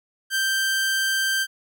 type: tone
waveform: sawtooth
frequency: 1568 Hz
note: G6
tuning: in tune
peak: -17 dBFS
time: 0.3-1.47 s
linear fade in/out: 50 ms
effects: none